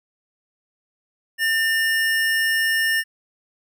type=tone pair together; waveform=square; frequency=1800 / 2857 Hz; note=A6 / F7; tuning=+39 / +39 cents; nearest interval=minor sixth; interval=800 cents; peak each=-19 / -29 dBFS; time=1.38-3.04 s; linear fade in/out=50 ms; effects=none